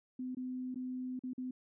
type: tone with dropouts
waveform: sine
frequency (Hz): 254.4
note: C4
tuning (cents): -48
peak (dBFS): -37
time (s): 0.19-1.51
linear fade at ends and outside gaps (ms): 5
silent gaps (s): 0.349-0.369 / 0.745-0.757 / 1.193-1.236 / 1.334-1.379
effects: none